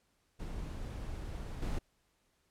brown noise with level steps, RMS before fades -41 / -35 dBFS, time 0.39-1.79 s, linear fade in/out 10 ms, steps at 1.62 s, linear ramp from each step 5 ms, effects pink hiss -75 dBFS RMS until 2.5 s + low-pass 12000 Hz 12 dB/octave

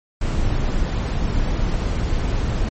brown noise, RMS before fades -20 dBFS, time 0.21-2.69 s, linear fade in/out 5 ms, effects MP3 32 kbps

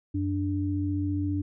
sine tone pair together, 92.7 / 292.9 Hz, F#2 / D4, +4 / -5 cents, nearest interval octave + minor sixth, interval 1991 cents, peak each -28 dBFS, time 0.14-1.42 s, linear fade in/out 10 ms, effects none

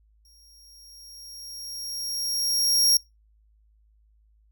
sawtooth tone with exponential growth, 5588 Hz, F8, in tune, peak -13 dBFS, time 0.25-2.97 s, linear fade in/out 2 ms, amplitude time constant 590 ms, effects noise-tail reverb RT60 0.2 s tail -23 dB re dry + added 53 Hz sine -58 dBFS peak until 4.51 s

